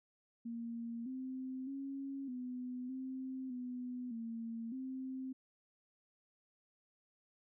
sine tone with pitch steps, 232.7 / 259.8 / 273.8 / 250.3 / 261.3 / 248.8 / 228.8 / 261.4 Hz, A#3 / C4 / C#4 / B3 / C4 / B3 / A#3 / C4, -3 / -12 / -21 / +23 / -2 / +13 / -32 / -1 cents, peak -40 dBFS, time 0.45-5.33 s, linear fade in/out 10 ms, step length 610 ms, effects none

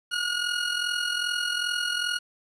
20% pulse tone with amplitude modulation, 1442 Hz, F#6, 45 cents flat, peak -18 dBFS, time 0.11-2.19 s, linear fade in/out 20 ms, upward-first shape sine, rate 42.5 Hz, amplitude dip 60%, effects resampled to 22050 Hz + 9-bit

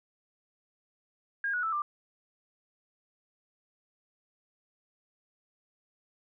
sine tone with pitch steps, 1622 / 1461.8 / 1317.5 / 1187.4 Hz, G#6 / F#6 / E6 / D6, -41 / -21 / -1 / +19 cents, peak -28 dBFS, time 1.44-1.82 s, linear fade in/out 2 ms, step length 95 ms, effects none

